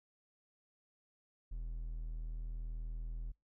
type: tone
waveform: triangle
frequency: 40.33 Hz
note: E1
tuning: 37 cents flat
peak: -37 dBFS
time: 1.51-3.32 s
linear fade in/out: 10 ms
effects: noise-tail reverb RT60 0.2 s tail -26 dB re dry